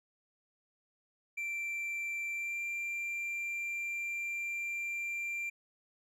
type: tone with pitch glide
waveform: triangle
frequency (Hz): 2349 to 2369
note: D7 to D7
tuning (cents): 0 to +14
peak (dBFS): -33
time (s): 1.37-5.5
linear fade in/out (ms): 10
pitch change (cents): +14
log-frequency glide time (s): 2.33-2.61
effects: none